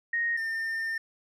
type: tone pair in turn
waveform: sine / triangle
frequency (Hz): 1864.7 / 1807.4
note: A#6 / A6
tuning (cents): 0 / +46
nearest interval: minor second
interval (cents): 54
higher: first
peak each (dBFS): -25 / -27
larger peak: first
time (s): 0.13-0.37 / 0.37-0.98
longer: second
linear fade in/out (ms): 5
effects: resampled to 32000 Hz